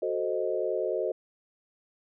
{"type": "chord", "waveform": "sine", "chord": "F# diminished seventh", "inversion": "none", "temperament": "equal", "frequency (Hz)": [370, 440, 523.3, 622.3], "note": ["F#4", "A4", "C5", "Eb5"], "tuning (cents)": [0, 0, 0, 0], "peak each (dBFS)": -32, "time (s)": [0.02, 1.12], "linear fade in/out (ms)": 5, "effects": []}